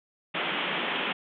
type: band-pass noise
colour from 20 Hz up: white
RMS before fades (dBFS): -30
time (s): 0.34-1.13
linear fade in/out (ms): 10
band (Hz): 150 to 3400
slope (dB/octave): 96
effects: none